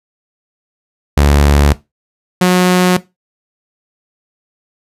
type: tone pair in turn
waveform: sawtooth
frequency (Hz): 72 / 181.43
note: D2 / F#3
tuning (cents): -34 / -34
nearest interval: octave + major third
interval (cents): 1600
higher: second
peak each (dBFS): -3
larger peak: neither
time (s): 1.17-1.73 / 2.41-2.97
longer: neither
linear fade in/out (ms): 5
effects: noise-tail reverb RT60 0.2 s tail -17 dB re dry + resampled to 32000 Hz